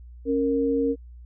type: tone pair together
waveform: sine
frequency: 275.6 / 463.5 Hz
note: C#4 / A#4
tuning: -10 / -10 cents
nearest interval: major sixth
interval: 900 cents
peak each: -23 dBFS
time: 0.25-0.96 s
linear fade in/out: 50 ms
effects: added 60 Hz sine -41 dBFS peak until 1.25 s